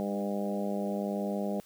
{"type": "harmonic tone with a mistuned harmonic", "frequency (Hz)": 100.9, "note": "G#2", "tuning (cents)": -49, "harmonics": [2, 3, 4, 5, 6, 7, 8], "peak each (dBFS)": [-32, -41, -39, -39, -37, -43, -44], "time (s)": [0, 1.6], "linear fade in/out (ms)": 0, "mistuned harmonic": 3, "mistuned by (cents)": 16, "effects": ["white hiss -59 dBFS RMS until 1.65 s"]}